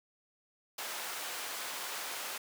pink high-pass noise, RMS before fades -40 dBFS, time 0.78-2.38 s, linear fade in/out 5 ms, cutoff 730 Hz, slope 12 dB/octave, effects none

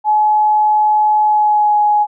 sine tone with pitch glide, 850 to 837.3 Hz, G#5 to G#5, +40 to +14 cents, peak -9 dBFS, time 0.04-2.07 s, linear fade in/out 50 ms, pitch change -26 cents, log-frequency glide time 1.24-1.77 s, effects none

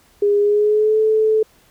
sine tone with pitch glide, 408.9 to 435.7 Hz, G#4 to A4, -27 to -17 cents, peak -12 dBFS, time 0.22-1.43 s, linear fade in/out 5 ms, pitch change +110 cents, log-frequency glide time 0.39-0.99 s, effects pink hiss -54 dBFS RMS until 1.7 s

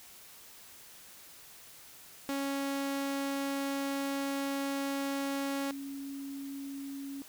sawtooth / sine tone pair in turn, 276.6 / 276.6 Hz, C#4 / C#4, -4 / -4 cents, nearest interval unison, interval 0 cents, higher neither, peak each -28 / -38 dBFS, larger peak first, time 2.29-5.71 / 5.71-7.22 s, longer first, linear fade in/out 0 ms, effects white hiss -53 dBFS RMS until 7.28 s

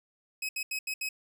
sawtooth tone bursts at uneven times, 2547 Hz, D#7, 40 cents sharp, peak -28 dBFS, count 5, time 0.42-0.49 / 0.56-0.63 / 0.71-0.79 / 0.87-0.94 / 1.01-1.09 s, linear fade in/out 5 ms, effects none

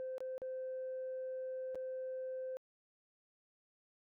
sine tone with dropouts, 518 Hz, C5, 17 cents flat, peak -38 dBFS, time 0-2.57 s, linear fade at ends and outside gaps 0 ms, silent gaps 0.181-0.205 / 0.38-0.418 / 1.747-1.755 s, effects tanh soft clip ceiling -36 dBFS

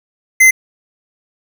square tone, 2063 Hz, C7, 25 cents flat, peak -5 dBFS, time 0.4-0.51 s, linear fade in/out 10 ms, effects none

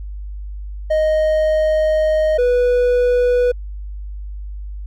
triangle tone pair in turn, 622.3 / 491.4 Hz, D#5 / B4, 0 / -9 cents, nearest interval major third, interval 409 cents, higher first, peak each -11 / -10 dBFS, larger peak second, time 0.9-2.38 / 2.38-3.52 s, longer first, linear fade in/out 10 ms, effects added 50 Hz sine -26 dBFS peak until 4.86 s

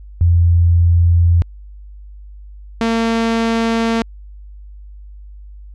sine / sawtooth tone pair in turn, 85.6 / 228.1 Hz, F2 / A#3, -34 / -37 cents, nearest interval octave + perfect fourth, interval 1697 cents, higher second, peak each -8 / -10 dBFS, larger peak first, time 0.21-1.42 / 2.81-4.02 s, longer neither, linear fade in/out 0 ms, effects added 50 Hz sine -33 dBFS peak until 5.74 s + low-pass 5000 Hz 12 dB/octave

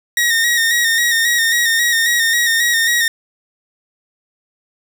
sawtooth tone with vibrato, 1864.7 Hz, A#6, in tune, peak -9 dBFS, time 0.17-3.08 s, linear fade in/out 2 ms, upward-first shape square, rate 3.7 Hz, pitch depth 35 cents each way, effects none

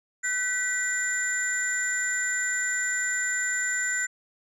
sine tone cluster, 1515 / 1958 / 7170 Hz, F#6 / B6 / A8, +40 / -15 / +32 cents, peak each -28 dBFS, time 0.23-4.07 s, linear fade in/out 20 ms, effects tanh soft clip ceiling -19 dBFS

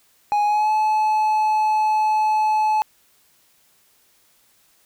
triangle tone with pitch glide, 830.6 to 860.4 Hz, G#5 to A5, 0 to -39 cents, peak -14 dBFS, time 0.32-2.82 s, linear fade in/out 0 ms, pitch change +61 cents, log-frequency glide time 0.45-0.71 s, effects white hiss -59 dBFS RMS until 4.85 s

